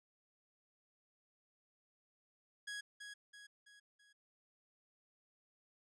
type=tone with echo; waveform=sawtooth; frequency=1661.2 Hz; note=G#6; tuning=in tune; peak=-39 dBFS; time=2.67-2.81 s; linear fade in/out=10 ms; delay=330 ms; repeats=4; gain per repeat=-6 dB; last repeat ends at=4.13 s; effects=resampled to 22050 Hz